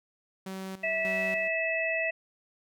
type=tone with tremolo; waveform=sawtooth; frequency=190.4 Hz; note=F#3; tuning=50 cents sharp; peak=-32 dBFS; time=0.46-1.48 s; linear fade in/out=5 ms; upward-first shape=square; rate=1.7 Hz; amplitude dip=75%
type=harmonic tone; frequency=652 Hz; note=E5; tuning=19 cents flat; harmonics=1 / 3 / 4; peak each=-31 / -31 / -31 dBFS; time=0.83-2.11 s; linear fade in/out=10 ms
effects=none